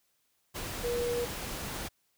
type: tone in noise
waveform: sine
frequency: 480 Hz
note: B4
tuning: 49 cents flat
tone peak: -29 dBFS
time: 0.83-1.26 s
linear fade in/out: 20 ms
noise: pink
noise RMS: -38 dBFS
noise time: 0.54-1.89 s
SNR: +6 dB
effects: white hiss -74 dBFS RMS until 2.17 s